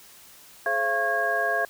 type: tone cluster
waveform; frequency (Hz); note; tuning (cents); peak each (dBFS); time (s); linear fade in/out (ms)
sine; 424.7 / 531 / 683 / 1094 / 1638; G#4 / C5 / F5 / C#6 / G#6; +39 / +25 / -39 / -23 / -24; -33 / -33 / -26 / -33 / -25; 0.66-1.65; 2
effects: white hiss -50 dBFS RMS until 1.69 s